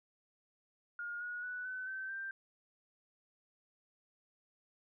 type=tone with pitch steps; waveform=sine; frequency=1423 / 1452.1 / 1481.7 / 1512 / 1542.9 / 1574.4 Hz; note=F6 / F#6 / F#6 / F#6 / G6 / G6; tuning=+32 / -33 / +2 / +37 / -28 / +7 cents; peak=-39 dBFS; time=0.99-2.31 s; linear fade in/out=2 ms; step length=220 ms; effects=none